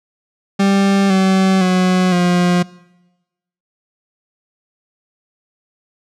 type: tone with pitch steps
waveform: 40% pulse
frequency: 196.9 / 190.19 / 183.71 / 177.46 Hz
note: G3 / F#3 / F#3 / F3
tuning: +8 / +48 / -12 / +28 cents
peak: -10 dBFS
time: 0.59-2.63 s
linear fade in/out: 10 ms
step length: 510 ms
effects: noise-tail reverb RT60 1.0 s tail -22 dB re dry + low-pass 7000 Hz 12 dB/octave